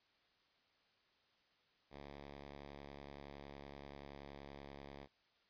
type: tone with pitch glide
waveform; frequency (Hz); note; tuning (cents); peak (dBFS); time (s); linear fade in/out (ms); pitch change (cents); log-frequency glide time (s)
5% pulse; 70.9 to 70.21; C#2 to C#2; +40 to +23; -40; 1.9-5.08; 50; -17; 2.61-4.88
effects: white hiss -75 dBFS RMS until 5.49 s + resampled to 11025 Hz